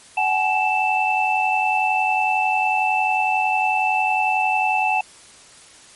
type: tone cluster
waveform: sine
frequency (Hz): 754 / 845 / 2651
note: F#5 / G#5 / E7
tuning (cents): +32 / +30 / +9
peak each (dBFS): -21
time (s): 0.17-5.01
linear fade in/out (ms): 5
effects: white hiss -46 dBFS RMS until 5.95 s + MP3 48 kbps